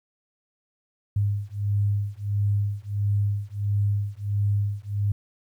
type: beating tone pair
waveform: sine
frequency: 101.2 / 102.7 Hz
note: G#2 / G#2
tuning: -44 / -19 cents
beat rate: 1.5 Hz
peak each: -25 dBFS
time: 1.16-5.12 s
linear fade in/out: 5 ms
effects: 10-bit